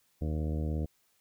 harmonic tone with a mistuned harmonic, 77.2 Hz, D#2, 13 cents flat, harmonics 1 / 2 / 3 / 4 / 5 / 6 / 7 / 8 / 9, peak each -31 / -36 / -40 / -41 / -49 / -45 / -47 / -53 / -54 dBFS, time 0.21-0.86 s, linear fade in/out 10 ms, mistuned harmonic 9, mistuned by +18 cents, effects white hiss -71 dBFS RMS until 1.2 s

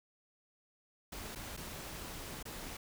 pink noise with dropouts, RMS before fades -45 dBFS, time 1.12-2.77 s, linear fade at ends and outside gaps 5 ms, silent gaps 1.351-1.357 / 1.567-1.573 / 2.428-2.453 s, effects none

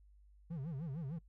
triangle tone with vibrato, 150 Hz, D3, 37 cents sharp, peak -37 dBFS, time 0.5-1.19 s, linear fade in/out 10 ms, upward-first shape sine, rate 6.6 Hz, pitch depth 250 cents each way, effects noise-tail reverb RT60 0.1 s tail -22 dB re dry + added 50 Hz sine -60 dBFS peak until 1.28 s

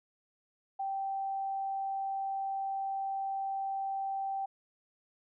sine tone, 780 Hz, G5, 9 cents flat, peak -32 dBFS, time 0.79-4.46 s, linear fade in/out 10 ms, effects none

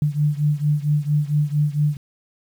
sine beating tone pair, 146.83 / 151.23 Hz, D3 / D#3, 0 / -49 cents, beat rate 4.4 Hz, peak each -19 / -21 dBFS, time 0.02-1.97 s, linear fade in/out 2 ms, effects 8-bit

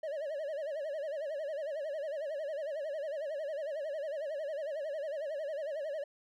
triangle tone with vibrato, 595 Hz, D5, 22 cents sharp, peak -33 dBFS, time 0.03-6.04 s, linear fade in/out 5 ms, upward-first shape sine, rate 11 Hz, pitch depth 140 cents each way, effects none

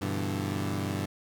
20% pulse chord, E minor seventh, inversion first, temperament equal, 98 / 123.47 / 146.83 / 164.81 Hz, G2 / B2 / D3 / E3, 0 / 0 / 0 / 0 cents, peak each -27 / -32 / -33 / -33 dBFS, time 0.01-1.06 s, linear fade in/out 10 ms, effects none

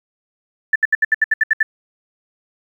sine tone bursts, 1760 Hz, A6, in tune, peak -10 dBFS, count 10, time 0.73-1.63 s, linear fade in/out 5 ms, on 27 ms, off 70 ms, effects 8-bit

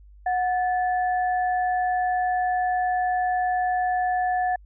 sine tone pair together, 731.6 / 1740 Hz, F#5 / A6, -20 / -20 cents, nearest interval octave + minor third, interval 1500 cents, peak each -21 / -31 dBFS, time 0.26-4.56 s, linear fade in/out 5 ms, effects added 50 Hz sine -46 dBFS peak until 4.65 s

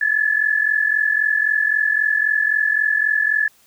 sine tone pair together, 1700 / 1743.8 Hz, G#6 / A6, +40 / -16 cents, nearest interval unison, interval 44 cents, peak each -18 dBFS, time 0.01-3.48 s, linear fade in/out 5 ms, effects white hiss -55 dBFS RMS until 3.66 s

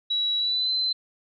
sine tone with pitch glide, 3900 to 4061 Hz, B7 to B7, -23 to +48 cents, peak -22 dBFS, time 0.1-0.93 s, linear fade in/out 10 ms, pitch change +71 cents, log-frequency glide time 0.38-0.72 s, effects none

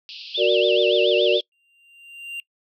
pink band-pass noise, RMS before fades -38 dBFS, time 0.09-1.41 s, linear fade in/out 0 ms, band 2600 to 5100 Hz, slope 96 dB/octave
sine tone with vibrato, 3100 Hz, G7, 20 cents flat, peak -22 dBFS, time 0.34-1.41 s, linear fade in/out 10 ms, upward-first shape sine, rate 7 Hz, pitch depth 260 cents each way
sine chord, Gb augmented, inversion none, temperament equal, 370 / 466.2 / 587.3 Hz, Gb4 / Bb4 / D5, 0 / 0 / 0 cents, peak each -20 / -20 / -20 dBFS, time 0.37-1.41 s, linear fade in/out 50 ms
triangle tone with exponential growth, 2779 Hz, F7, 9 cents flat, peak -25 dBFS, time 1.52-2.4 s, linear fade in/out 1 ms, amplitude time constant 190 ms
effects noise-tail reverb RT60 0.1 s tail -24 dB re dry

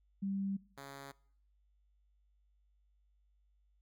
sine / 5% pulse tone pair in turn, 196 / 138.59 Hz, G3 / C#3, 0 / 0 cents, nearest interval tritone, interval 600 cents, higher first, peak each -34 / -36 dBFS, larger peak first, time 0.22-0.57 / 0.77-1.12 s, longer neither, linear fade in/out 10 ms, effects noise-tail reverb RT60 0.6 s tail -22 dB re dry + added 50 Hz sine -69 dBFS peak until 3.81 s

